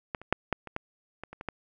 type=clicks; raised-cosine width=0.5 ms; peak=-16 / -30 / -7 / -11 / -26 / -16 / -23 / -28 / -24 / -17 dBFS; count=10; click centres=0.148 / 0.216 / 0.326 / 0.527 / 0.673 / 0.764 / 1.236 / 1.33 / 1.411 / 1.487 s; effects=none